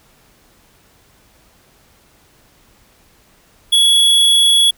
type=tone; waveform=square; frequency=3368 Hz; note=G#7; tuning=24 cents sharp; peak=-9 dBFS; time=3.72-4.71 s; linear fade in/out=10 ms; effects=pink hiss -52 dBFS RMS until 4.77 s